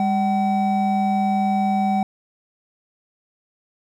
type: tone pair together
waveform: triangle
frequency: 201.5 / 760.8 Hz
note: G3 / F#5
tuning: +48 / +48 cents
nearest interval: octave + major seventh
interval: 2300 cents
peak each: -18 dBFS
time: 0-2.03 s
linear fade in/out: 2 ms
effects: none